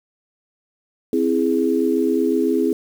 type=chord; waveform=sine; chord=C augmented; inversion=none; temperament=equal; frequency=261.6 / 329.6 / 415.3 Hz; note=C4 / E4 / G#4; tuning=0 / 0 / 0 cents; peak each=-20 dBFS; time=1.13-2.73 s; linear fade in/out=2 ms; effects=7-bit